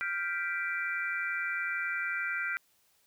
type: chord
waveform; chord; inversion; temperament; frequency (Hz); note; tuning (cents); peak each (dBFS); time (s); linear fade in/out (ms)
sine; G dominant seventh; third; equal; 1396.9 / 1568 / 1975.5 / 2349; F6 / G6 / B6 / D7; 0 / 0 / 0 / 0; -35 / -36 / -37 / -37; 0.01-2.57; 0
effects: white hiss -69 dBFS RMS until 3.06 s